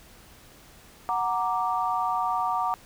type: chord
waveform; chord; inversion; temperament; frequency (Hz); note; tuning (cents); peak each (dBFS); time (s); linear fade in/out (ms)
sine; Gb augmented; none; equal; 740 / 932.3 / 1174.7; Gb5 / Bb5 / D6; 0 / 0 / 0; -28; 1.09-2.74; 0
effects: pink hiss -52 dBFS RMS until 2.85 s